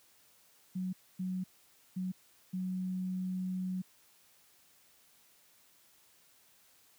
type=tone bursts at uneven times; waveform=sine; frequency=185 Hz; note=F#3; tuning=in tune; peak=-33 dBFS; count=4; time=0.75-0.93 / 1.19-1.44 / 1.96-2.12 / 2.53-3.82 s; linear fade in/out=10 ms; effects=white hiss -65 dBFS RMS until 6.98 s + high-pass 60 Hz 12 dB/octave